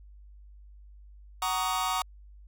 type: chord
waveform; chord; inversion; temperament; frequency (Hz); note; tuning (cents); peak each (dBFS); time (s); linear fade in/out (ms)
45% pulse; D# minor seventh; first; just; 746.7 / 933.4 / 1120.1 / 1244.5; F#5 / A#5 / C#6 / D#6; +16 / +2 / +18 / 0; -33; 1.42-2.02; 2
effects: added 50 Hz sine -48 dBFS peak until 2.47 s